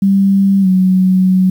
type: tone with pitch glide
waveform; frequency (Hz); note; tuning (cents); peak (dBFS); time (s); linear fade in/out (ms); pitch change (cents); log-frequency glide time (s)
sine; 196 to 186.18; G3 to F#3; 0 to +11; -7; 0.02-1.5; 5; -89; 0.61-0.67
effects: 7-bit